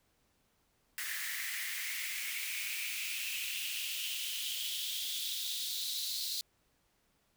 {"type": "noise with high-pass filter sweep", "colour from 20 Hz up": "white", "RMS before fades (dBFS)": -38, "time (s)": [0.98, 6.41], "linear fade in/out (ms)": 0, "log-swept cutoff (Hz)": [1800, 4200], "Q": 5.4, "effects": ["pink hiss -74 dBFS RMS until 7.36 s"]}